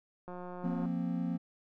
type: click train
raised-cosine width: 1 ms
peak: -31 dBFS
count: 104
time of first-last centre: 0.28-0.855 s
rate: 179 Hz
type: chord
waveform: triangle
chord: F suspended fourth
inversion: none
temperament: just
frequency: 174.61 / 232.8 / 261.9 Hz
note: F3 / Bb3 / C4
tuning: 0 / -2 / +2 cents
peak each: -32 / -35 / -35 dBFS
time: 0.63-1.38 s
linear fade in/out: 20 ms
effects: none